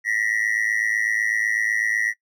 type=tone with amplitude modulation; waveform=triangle; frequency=1922 Hz; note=B6; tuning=48 cents flat; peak=-14 dBFS; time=0.04-2.14 s; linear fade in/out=50 ms; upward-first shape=sine; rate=108 Hz; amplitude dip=95%; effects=noise-tail reverb RT60 0.1 s tail -22 dB re dry